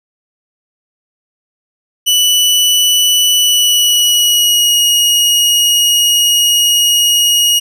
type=tone with pitch glide; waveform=sawtooth; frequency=2968 to 2882 Hz; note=F#7 to F#7; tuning=+5 to -46 cents; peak=-5 dBFS; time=2.06-7.6 s; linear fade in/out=20 ms; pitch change=-51 cents; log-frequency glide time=3.38-4.8 s; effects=none